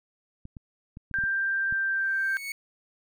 clicks, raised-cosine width 5 ms, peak -29 dBFS, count 7, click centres 0.454 / 0.568 / 0.971 / 1.113 / 1.187 / 1.238 / 1.725 s
sine tone with pitch glide, 1580 to 1570 Hz, G6 to G6, +13 to +2 cents, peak -24 dBFS, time 1.14-2.37 s, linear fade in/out 0 ms, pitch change -11 cents, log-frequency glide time 1.47-2.14 s
40% pulse tone with exponential growth, 2217 Hz, C#7, in tune, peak -29 dBFS, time 1.92-2.52 s, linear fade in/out 2 ms, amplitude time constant 130 ms
effects none

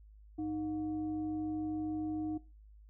sine tone with frequency modulation, 310 Hz, D#4, 6 cents flat, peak -34 dBFS, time 0.38-2.38 s, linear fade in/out 10 ms, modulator 409 Hz, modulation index 0.36, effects noise-tail reverb RT60 0.3 s tail -20 dB re dry + added 52 Hz sine -54 dBFS peak until 2.89 s

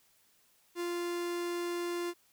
45% pulse tone, 348 Hz, F4, 6 cents flat, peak -33 dBFS, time 0.75-2.14 s, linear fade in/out 50 ms, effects white hiss -68 dBFS RMS until 2.32 s

